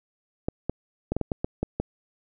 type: clicks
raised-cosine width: 2 ms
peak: -12 dBFS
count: 9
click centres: 0.485 / 0.696 / 1.12 / 1.166 / 1.213 / 1.318 / 1.445 / 1.63 / 1.8 s
effects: none